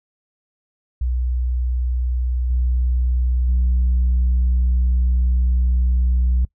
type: tone with level steps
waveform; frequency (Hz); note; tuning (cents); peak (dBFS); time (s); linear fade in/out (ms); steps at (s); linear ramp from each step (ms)
sine; 61.9; B1; +5; -17 / -14 / -12; 1.01-6.45; 5; 2.5 / 3.48; 5
effects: noise-tail reverb RT60 0.1 s tail -23 dB re dry + tanh soft clip ceiling -12 dBFS